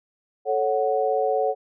sine chord, F# minor, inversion first, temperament equal with one note detuned, 438 / 554.4 / 740 Hz, A4 / C#5 / F#5, -8 / 0 / 0 cents, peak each -24 dBFS, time 0.45-1.55 s, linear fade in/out 50 ms, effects none

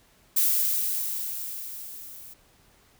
violet noise with level ramp, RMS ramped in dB -21 to -45 dBFS, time 0.36-2.34 s, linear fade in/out 10 ms, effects pink hiss -60 dBFS RMS until 2.99 s

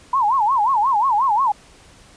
sine tone with vibrato, 950 Hz, A#5, 33 cents sharp, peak -14 dBFS, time 0.13-1.52 s, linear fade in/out 5 ms, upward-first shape sine, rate 5.6 Hz, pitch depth 260 cents each way, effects pink hiss -48 dBFS RMS until 2.16 s + resampled to 22050 Hz

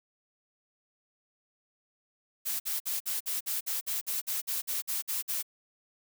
blue noise bursts, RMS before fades -32 dBFS, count 15, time 2.45-5.428 s, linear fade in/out 20 ms, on 150 ms, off 52 ms, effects none

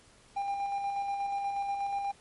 triangle tone with tremolo, 799 Hz, G5, 33 cents sharp, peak -27 dBFS, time 0.36-2.12 s, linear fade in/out 10 ms, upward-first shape square, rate 8.3 Hz, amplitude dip 30%, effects pink hiss -59 dBFS RMS until 2.2 s + MP3 48 kbps

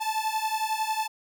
45% pulse beating tone pair, 869 / 880 Hz, A5 / A5, -22 / 0 cents, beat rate 11 Hz, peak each -29 dBFS, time 0-1.08 s, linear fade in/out 20 ms, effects none

